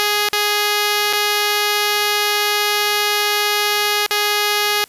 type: tone with dropouts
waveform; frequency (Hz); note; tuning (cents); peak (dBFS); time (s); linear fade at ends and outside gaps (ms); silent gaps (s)
5% pulse; 415.3; G#4; 0; -4; 0-4.84; 0; 0.287-0.33 / 1.128-1.133 / 4.063-4.109
effects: white hiss -47 dBFS RMS until 4.88 s + resampled to 32000 Hz